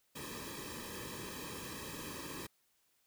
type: noise with comb filter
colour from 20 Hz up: pink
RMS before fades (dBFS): -45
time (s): 0.15-2.47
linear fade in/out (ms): 10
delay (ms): 1.4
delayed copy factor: -0.95
effects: white hiss -75 dBFS RMS until 3.06 s